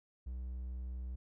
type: tone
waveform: triangle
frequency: 62.5 Hz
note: B1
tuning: 21 cents sharp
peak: -37 dBFS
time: 0.26-1.16 s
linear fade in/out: 10 ms
effects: none